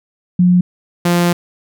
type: tone pair in turn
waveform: sine / sawtooth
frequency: 179 / 174 Hz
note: F3 / F3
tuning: +43 / -6 cents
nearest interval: unison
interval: 49 cents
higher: first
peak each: -7 dBFS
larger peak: neither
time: 0.39-0.61 / 1.05-1.33 s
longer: second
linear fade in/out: 5 ms
effects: none